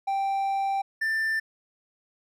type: tone pair in turn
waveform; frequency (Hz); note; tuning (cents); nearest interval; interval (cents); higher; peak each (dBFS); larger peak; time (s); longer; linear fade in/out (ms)
triangle; 784 / 1780.5; G5 / A6; 0 / +20; octave + major second; 1420; second; -22; neither; 0.07-0.82 / 1.01-1.4; first; 10
effects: none